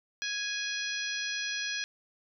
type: harmonic tone with a mistuned harmonic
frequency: 830.6 Hz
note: G#5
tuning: in tune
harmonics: 2 / 3 / 4 / 5 / 6 / 7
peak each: -36 / -38 / -39 / -40 / -41 / -41 dBFS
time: 0.22-1.84 s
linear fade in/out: 0 ms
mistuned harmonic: 6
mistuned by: +20 cents
effects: none